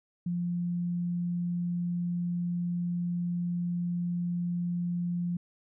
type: tone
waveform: sine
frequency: 174.61 Hz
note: F3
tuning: in tune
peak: -28 dBFS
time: 0.26-5.37 s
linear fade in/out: 5 ms
effects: none